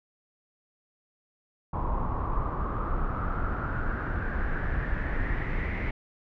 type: noise with low-pass filter sweep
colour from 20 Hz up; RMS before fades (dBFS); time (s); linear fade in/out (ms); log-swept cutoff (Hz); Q
brown; -29; 1.73-5.91; 5; 1000 to 2100; 6.8
effects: none